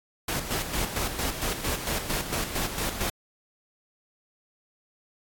pink noise with tremolo, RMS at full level -28 dBFS, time 0.28-3.1 s, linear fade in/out 5 ms, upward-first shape square, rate 4.4 Hz, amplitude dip 55%, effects AAC 64 kbps

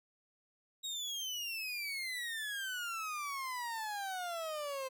30% pulse exponential sweep, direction down, 3809 to 518 Hz, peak -35 dBFS, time 0.83-4.89 s, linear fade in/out 20 ms, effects none

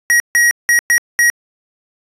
square tone bursts at uneven times, 1900 Hz, A#6, 33 cents sharp, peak -9 dBFS, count 5, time 0.1-0.2 / 0.35-0.51 / 0.69-0.79 / 0.9-0.98 / 1.19-1.3 s, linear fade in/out 0 ms, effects resampled to 32000 Hz

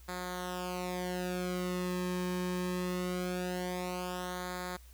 sawtooth tone with flanger, 180.6 Hz, F#3, 42 cents flat, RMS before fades -36 dBFS, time 0.08-4.77 s, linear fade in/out 10 ms, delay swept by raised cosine 0.35 to 1.45 ms, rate 0.22 Hz, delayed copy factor -0.8, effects added 60 Hz sine -52 dBFS peak until 4.93 s + white hiss -62 dBFS RMS until 4.93 s

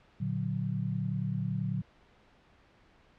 sine chord, Bb augmented, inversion none, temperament equal, 116.54 / 146.83 / 185 Hz, Bb2 / D3 / F#3, 0 / 0 / 0 cents, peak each -34 dBFS, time 0.2-1.82 s, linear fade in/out 10 ms, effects pink hiss -62 dBFS RMS until 3.18 s + low-pass 3000 Hz 12 dB/octave

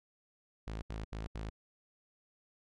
sawtooth tone bursts, 54 Hz, A1, 32 cents flat, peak -35 dBFS, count 4, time 0.67-1.498 s, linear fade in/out 5 ms, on 150 ms, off 76 ms, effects low-pass 6000 Hz 12 dB/octave

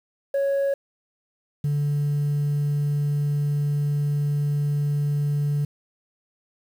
sine tone pair in turn, 554.4 / 145.41 Hz, C#5 / D3, 0 / -17 cents, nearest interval octave + major seventh, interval 2317 cents, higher first, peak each -17 / -18 dBFS, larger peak first, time 0.34-0.74 / 1.64-5.65 s, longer second, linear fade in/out 5 ms, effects tanh soft clip ceiling -19 dBFS + 8-bit

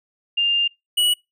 sine / square tone pair in turn, 2802 / 2929 Hz, F7 / F#7, +5 / -18 cents, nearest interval minor second, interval 77 cents, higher second, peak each -16 dBFS, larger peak neither, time 0.37-0.68 / 0.97-1.14 s, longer first, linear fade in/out 10 ms, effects noise-tail reverb RT60 0.2 s tail -25 dB re dry

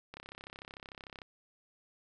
click train, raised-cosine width 0.3 ms, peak -29 dBFS, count 37, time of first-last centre 0.14-1.218 s, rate 33.4 Hz, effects none

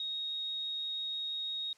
sine tone, 3751 Hz, A#7, 10 cents sharp, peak -34 dBFS, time 0-1.73 s, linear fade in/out 2 ms, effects white hiss -65 dBFS RMS until 1.77 s + low-pass 7000 Hz 12 dB/octave

